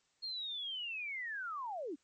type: linear sweep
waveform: sine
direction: down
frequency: 4298 to 253.5 Hz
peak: -38 dBFS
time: 0.22-1.96 s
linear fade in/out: 20 ms
effects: white hiss -75 dBFS RMS until 2.03 s + MP3 32 kbps